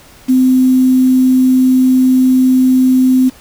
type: tone with quantisation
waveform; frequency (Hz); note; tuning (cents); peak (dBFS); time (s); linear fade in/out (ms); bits
sine; 257.5; C4; -28; -6; 0.28-3.3; 20; 5
effects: pink hiss -41 dBFS RMS until 3.4 s